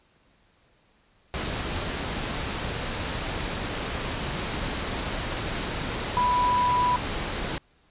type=tone in noise; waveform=sine; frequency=987.8 Hz; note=B5; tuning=in tune; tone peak=-20 dBFS; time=6.17-6.96 s; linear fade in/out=0 ms; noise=pink; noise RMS=-30 dBFS; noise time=1.34-7.58 s; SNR=+7 dB; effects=pink hiss -63 dBFS RMS until 7.9 s + resampled to 8000 Hz